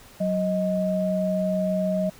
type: tone pair together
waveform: sine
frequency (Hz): 186.22 / 626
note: F#3 / D#5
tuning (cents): +11 / +10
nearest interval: octave + major sixth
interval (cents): 2099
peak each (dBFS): -24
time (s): 0.2-2.1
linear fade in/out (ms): 10
effects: pink hiss -49 dBFS RMS until 2.19 s